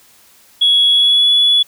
sine tone with pitch glide, 3353 to 3410 Hz, G#7 to G#7, +16 to +45 cents, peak -7 dBFS, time 0.61-1.63 s, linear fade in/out 10 ms, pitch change +29 cents, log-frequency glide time 0.9-1.31 s, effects tanh soft clip ceiling -4 dBFS + white hiss -48 dBFS RMS until 1.67 s

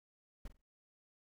brown noise with echo, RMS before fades -44 dBFS, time 0.45-0.48 s, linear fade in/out 5 ms, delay 46 ms, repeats 3, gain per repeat -12 dB, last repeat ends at 0.618 s, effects none

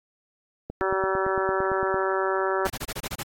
click train, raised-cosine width 2 ms, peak -19 dBFS, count 12, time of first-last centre 0.7-1.943 s, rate 8.85 Hz
harmonic tone, 191.1 Hz, G3, 44 cents flat, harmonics 2 / 3 / 4 / 5 / 6 / 7 / 8 / 9, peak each -26 / -30 / -33 / -31 / -35 / -30 / -36 / -34 dBFS, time 0.81-2.67 s, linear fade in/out 0 ms
pink noise bursts, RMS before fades -32 dBFS, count 8, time 2.65-3.233 s, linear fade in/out 10 ms, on 51 ms, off 25 ms
effects AAC 64 kbps

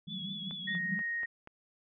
sine tone with vibrato, 3400 Hz, G#7, 40 cents sharp, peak -39 dBFS, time 0.07-0.79 s, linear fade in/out 50 ms, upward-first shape triangle, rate 4.9 Hz, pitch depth 42 cents each way
white band-pass noise, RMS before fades -42 dBFS, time 0.07-1.02 s, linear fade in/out 2 ms, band 160 to 210 Hz, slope 96 dB/octave
click train, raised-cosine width 0.5 ms, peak -33 dBFS, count 5, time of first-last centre 0.51-1.474 s, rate 4.15 Hz
sine tone, 1868 Hz, A#6, 3 cents sharp, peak -32 dBFS, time 0.67-1.26 s, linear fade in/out 10 ms
effects none

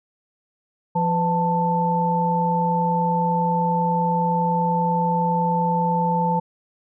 sine tone cluster, 171.9 / 503 / 885 Hz, F3 / B4 / A5, -27 / +32 / +10 cents, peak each -22 / -27 / -20 dBFS, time 0.95-6.4 s, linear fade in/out 10 ms, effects none

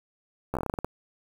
slowing click train, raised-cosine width 1 ms, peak -15 dBFS, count 11, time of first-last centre 0.54-0.846 s, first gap 13 ms, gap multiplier 1.18, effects 7-bit

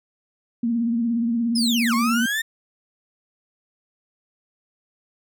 sine tone with vibrato, 233.1 Hz, A#3, in tune, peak -19 dBFS, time 0.63-2.26 s, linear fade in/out 5 ms, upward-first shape triangle, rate 17 Hz, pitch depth 65 cents each way
35% pulse linear two-way sweep, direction down then up, 5280 to 1051 to 1840 Hz, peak -20 dBFS, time 1.55-2.42 s, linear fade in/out 10 ms, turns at 1.94 s
effects none

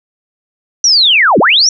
sine linear two-way sweep, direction down then up, 5920 to 155.4 to 5920 Hz, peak -5 dBFS, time 0.84-1.69 s, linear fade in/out 2 ms, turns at 1.39 s, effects none

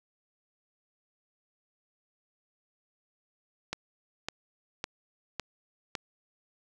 click train, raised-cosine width 0.2 ms, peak -15 dBFS, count 5, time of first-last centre 3.73-5.952 s, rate 1.8 Hz, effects none

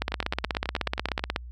two click trains, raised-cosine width 0.3 ms, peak -14 / -9 dBFS, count 11 / 23, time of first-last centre 0.12-1.194 / 0.02-1.361 s, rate 9.31 / 16.4 Hz, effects added 60 Hz sine -38 dBFS peak until 1.51 s

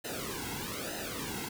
pink noise with flanger, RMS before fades -38 dBFS, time 0.04-1.49 s, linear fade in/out 10 ms, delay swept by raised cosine 0.88 to 1.7 ms, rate 1.1 Hz, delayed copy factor -0.9, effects none

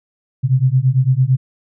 sine beating tone pair, 125.8 / 134.7 Hz, B2 / C#3, +32 / -49 cents, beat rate 8.9 Hz, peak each -14 dBFS, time 0.43-1.37 s, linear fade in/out 20 ms, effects none

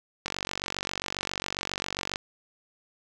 click train, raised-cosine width 0.2 ms, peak -12 dBFS, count 91, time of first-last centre 0.26-2.159 s, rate 47.4 Hz, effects none

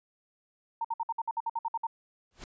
sine tone bursts, 916 Hz, A#5, 31 cents flat, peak -28 dBFS, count 12, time 0.81-1.869 s, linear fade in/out 5 ms, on 36 ms, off 57 ms
pink noise with exponential growth, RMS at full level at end -40 dBFS, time 2.31-2.44 s, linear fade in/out 1 ms, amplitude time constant 28 ms
effects resampled to 16000 Hz

